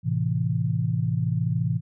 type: chord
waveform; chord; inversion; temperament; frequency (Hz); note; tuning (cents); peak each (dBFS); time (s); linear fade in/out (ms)
sine; A minor; none; equal; 110 / 130.81 / 164.81; A2 / C3 / E3; 0 / 0 / 0; -26; 0.03-1.81; 50
effects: none